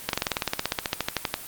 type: slowing click train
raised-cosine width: 0.2 ms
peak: -6 dBFS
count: 21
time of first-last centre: 0.09-1.341 s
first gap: 42 ms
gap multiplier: 1.04
effects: white hiss -40 dBFS RMS until 1.47 s + Opus 24 kbps